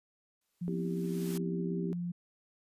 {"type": "noise with exponential growth", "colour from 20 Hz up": "white", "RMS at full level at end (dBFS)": -43, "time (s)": [0.41, 1.38], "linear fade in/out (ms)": 5, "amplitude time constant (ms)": 210}
{"type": "tone", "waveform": "sine", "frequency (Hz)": 174.61, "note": "F3", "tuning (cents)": 0, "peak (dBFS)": -33, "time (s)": [0.61, 2.12], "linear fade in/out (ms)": 10}
{"type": "chord", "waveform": "sine", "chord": "C major seventh", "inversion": "third", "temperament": "just", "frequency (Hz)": [245.3, 261.6, 327, 392.4], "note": ["B3", "C4", "E4", "G4"], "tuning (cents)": [-12, 0, -14, 2], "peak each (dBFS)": [-42, -44, -41, -38], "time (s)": [0.68, 1.93], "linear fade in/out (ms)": 0}
{"effects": ["resampled to 32000 Hz"]}